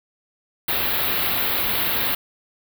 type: band-stop noise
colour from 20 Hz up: white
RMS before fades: -22 dBFS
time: 0.68-2.15 s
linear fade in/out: 5 ms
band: 4200 to 12000 Hz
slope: 48 dB/octave
effects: none